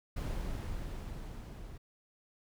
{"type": "noise with level ramp", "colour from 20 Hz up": "brown", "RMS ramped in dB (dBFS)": [-35, -47], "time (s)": [0.16, 1.78], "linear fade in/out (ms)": 10, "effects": []}